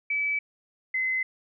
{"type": "tone pair in turn", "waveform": "sine", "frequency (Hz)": [2298, 2047], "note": ["D7", "C7"], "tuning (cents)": [-38, -38], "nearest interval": "major second", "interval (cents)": 200, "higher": "first", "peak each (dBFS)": -24, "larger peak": "neither", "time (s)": [[0.1, 0.39], [0.94, 1.23]], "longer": "neither", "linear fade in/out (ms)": 5, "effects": []}